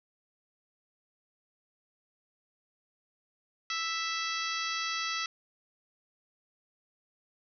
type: harmonic tone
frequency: 659.3 Hz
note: E5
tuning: in tune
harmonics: 2 / 3 / 4 / 5 / 6 / 7 / 8 / 9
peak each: -36 / -38 / -39 / -40 / -41 / -41 / -42 / -43 dBFS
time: 3.7-5.26 s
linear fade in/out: 2 ms
effects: none